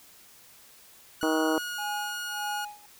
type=tone with pitch glide; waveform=sawtooth; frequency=1461 to 1440.1 Hz; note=F#6 to F#6; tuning=-22 to -47 cents; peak=-29 dBFS; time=1.21-2.65 s; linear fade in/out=5 ms; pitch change=-25 cents; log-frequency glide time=1.39-1.75 s
type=harmonic tone; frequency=158 Hz; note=D#3; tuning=27 cents sharp; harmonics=2 / 3 / 4 / 5 / 6 / 7 / 8 / 9; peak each=-26 / -30 / -32 / -34 / -36 / -37 / -38 / -39 dBFS; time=1.23-1.58 s; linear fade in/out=0 ms
type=tone with tremolo; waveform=triangle; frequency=830.6 Hz; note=G#5; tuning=in tune; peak=-29 dBFS; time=1.78-2.86 s; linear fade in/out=5 ms; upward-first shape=sine; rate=1.7 Hz; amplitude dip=95%
effects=white hiss -54 dBFS RMS until 2.99 s